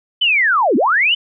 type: linear two-way sweep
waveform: sine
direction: down then up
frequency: 3082 to 212.6 to 3082 Hz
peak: -11 dBFS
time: 0.21-1.15 s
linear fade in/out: 10 ms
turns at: 0.76 s
effects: none